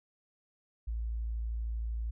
sine tone, 56.4 Hz, A1, 44 cents sharp, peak -32 dBFS, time 0.87-2.11 s, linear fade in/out 10 ms, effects none

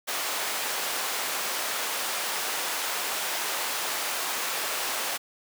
pink high-pass noise, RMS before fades -30 dBFS, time 0.07-5.18 s, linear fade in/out 20 ms, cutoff 690 Hz, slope 12 dB/octave, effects none

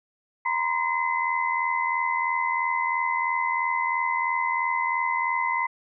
sine tone cluster, 946 / 1029 / 2041 Hz, A#5 / C6 / C7, +25 / -29 / -44 cents, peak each -27 dBFS, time 0.45-5.67 s, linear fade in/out 10 ms, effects none

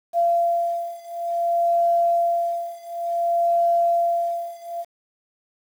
sine beating tone pair, 685 / 685.56 Hz, F5 / F5, -34 / -32 cents, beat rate 0.56 Hz, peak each -21 / -22 dBFS, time 0.13-4.85 s, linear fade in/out 50 ms, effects 8-bit

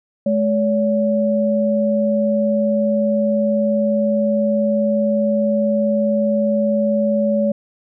sine tone pair together, 212.8 / 568.1 Hz, G#3 / C#5, +42 / +42 cents, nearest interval octave + perfect fourth, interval 1700 cents, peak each -17 dBFS, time 0.26-7.52 s, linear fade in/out 5 ms, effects none

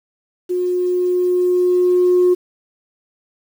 sine tone with level ramp, 360 Hz, F#4, 47 cents flat, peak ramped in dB -16 to -8 dBFS, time 0.49-2.35 s, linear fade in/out 20 ms, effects tanh soft clip ceiling -7 dBFS + 7-bit

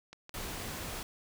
click train, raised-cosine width 0.2 ms, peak -30 dBFS, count 4, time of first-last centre 0.13-0.622 s, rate 6.1 Hz
pink noise, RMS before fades -40 dBFS, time 0.34-1.03 s, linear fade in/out 2 ms
effects none

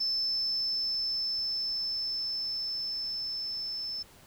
sine tone with level ramp, 5274 Hz, E8, in tune, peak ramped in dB -26 to -33 dBFS, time 0-4.03 s, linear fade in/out 10 ms, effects tanh soft clip ceiling -22 dBFS + pink hiss -56 dBFS RMS until 4.26 s

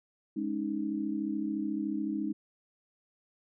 sine chord, Ab suspended fourth, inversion none, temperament equal, 207.7 / 277.2 / 311.1 Hz, Ab3 / Db4 / Eb4, 0 / 0 / 0 cents, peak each -35 / -36 / -33 dBFS, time 0.36-2.33 s, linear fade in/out 10 ms, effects none

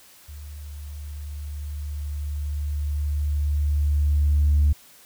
sine tone with level ramp, 73.42 Hz, D2, in tune, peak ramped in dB -36 to -13 dBFS, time 0.28-4.73 s, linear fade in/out 10 ms, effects tanh soft clip ceiling -12 dBFS + white hiss -51 dBFS RMS until 5.05 s

